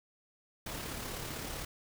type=noise with amplitude modulation; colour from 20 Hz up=pink; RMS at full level=-39 dBFS; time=0.66-1.65 s; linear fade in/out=5 ms; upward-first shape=sine; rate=35.7 Hz; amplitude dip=35%; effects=none